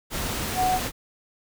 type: tone in noise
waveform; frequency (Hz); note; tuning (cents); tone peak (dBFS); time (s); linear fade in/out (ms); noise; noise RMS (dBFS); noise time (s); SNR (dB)
sine; 740; F#5; 0; -20; 0.55-0.8; 50; pink; -29; 0.1-0.92; +6
effects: none